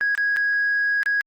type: tone with dropouts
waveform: sine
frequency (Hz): 1654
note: G#6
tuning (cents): -8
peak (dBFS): -17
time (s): 0.01-1.21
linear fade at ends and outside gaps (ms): 0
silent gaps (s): 0.151-0.177 / 0.363-0.369 / 1.031-1.06
effects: tanh soft clip ceiling -15 dBFS + Opus 32 kbps